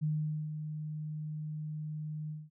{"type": "tone with ADSR envelope", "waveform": "sine", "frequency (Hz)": 153.2, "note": "D#3", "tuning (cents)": -27, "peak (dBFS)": -28, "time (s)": [0.01, 2.5], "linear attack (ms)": 25, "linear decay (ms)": 460, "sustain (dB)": -8, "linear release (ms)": 200, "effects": []}